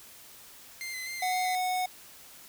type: tone with vibrato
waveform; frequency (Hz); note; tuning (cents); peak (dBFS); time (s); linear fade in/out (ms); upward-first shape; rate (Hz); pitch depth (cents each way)
sawtooth; 2067; C7; -22; -32; 0.81-1.55; 0; square; 3.9; 25
type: tone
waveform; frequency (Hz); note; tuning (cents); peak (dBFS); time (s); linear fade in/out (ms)
square; 736; F#5; -9; -28; 1.22-1.86; 5
effects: white hiss -51 dBFS RMS until 2.48 s